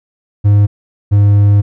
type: tone pair in turn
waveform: triangle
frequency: 102.5 / 101.94 Hz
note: G#2 / G#2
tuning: -22 / -32 cents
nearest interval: unison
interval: 10 cents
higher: first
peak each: -3 dBFS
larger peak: neither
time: 0.44-0.67 / 1.11-1.62 s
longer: second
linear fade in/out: 20 ms
effects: none